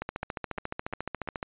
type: two click trains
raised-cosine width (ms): 0.5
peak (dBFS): -23 / -17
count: 4 / 21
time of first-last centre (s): 0.23-1.275 / 0.02-1.428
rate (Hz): 2.87 / 14.2
effects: resampled to 8000 Hz